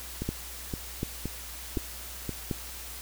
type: two click trains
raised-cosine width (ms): 3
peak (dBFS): -19 / -16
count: 5 / 4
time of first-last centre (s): 0.22-2.293 / 0.29-2.512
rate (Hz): 1.93 / 1.35
effects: added 60 Hz sine -45 dBFS peak until 3.01 s + white hiss -42 dBFS RMS until 3.01 s